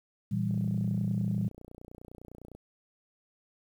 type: chord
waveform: sine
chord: E diminished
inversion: second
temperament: equal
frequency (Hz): 116.54 / 164.81 / 196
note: Bb2 / E3 / G3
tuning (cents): 0 / 0 / 0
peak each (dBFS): -31 / -33 / -31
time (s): 0.31-1.49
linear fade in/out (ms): 10
type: click train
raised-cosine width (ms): 2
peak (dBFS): -34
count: 62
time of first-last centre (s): 0.51-2.55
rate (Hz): 29.9
effects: 10-bit